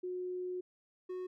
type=tone pair in turn; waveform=sine / triangle; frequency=363.4 / 366.8 Hz; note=F#4 / F#4; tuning=-31 / -15 cents; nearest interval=unison; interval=16 cents; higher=second; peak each=-36 / -36 dBFS; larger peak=neither; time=0.03-0.61 / 1.09-1.27 s; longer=first; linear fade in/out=10 ms; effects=none